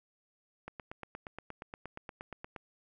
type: click train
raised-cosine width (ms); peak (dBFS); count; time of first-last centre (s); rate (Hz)
0.5; -27; 17; 0.68-2.562; 8.5
effects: none